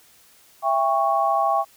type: chord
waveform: sine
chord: C# diminished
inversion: first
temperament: just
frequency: 665.2 / 798.3 / 1108.7 Hz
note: E5 / G5 / C#6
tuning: +16 / +31 / 0 cents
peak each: -23 / -21 / -22 dBFS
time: 0.62-1.65 s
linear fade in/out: 50 ms
effects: white hiss -54 dBFS RMS until 1.76 s